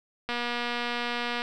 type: click train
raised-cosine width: 0.3 ms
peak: -15 dBFS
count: 272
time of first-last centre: 0.29-1.419 s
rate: 240 Hz
effects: none